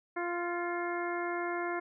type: harmonic tone with a mistuned harmonic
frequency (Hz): 347.8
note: F4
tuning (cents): -7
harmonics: 1 / 2 / 3 / 4 / 5 / 6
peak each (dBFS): -35 / -38 / -40 / -41 / -42 / -43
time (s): 0.16-1.8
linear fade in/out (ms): 10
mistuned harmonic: 6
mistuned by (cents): +35
effects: none